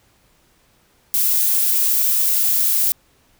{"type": "noise", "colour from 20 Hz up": "violet", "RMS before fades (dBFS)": -17, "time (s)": [1.14, 2.92], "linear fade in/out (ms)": 0, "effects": ["pink hiss -58 dBFS RMS until 3.39 s"]}